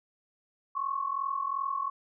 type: tone pair together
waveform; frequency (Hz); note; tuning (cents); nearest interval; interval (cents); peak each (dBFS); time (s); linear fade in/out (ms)
sine; 1072.3 / 1115; C6 / C#6; +42 / +10; minor second; 68; -33 / -31; 0.75-1.9; 10
effects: none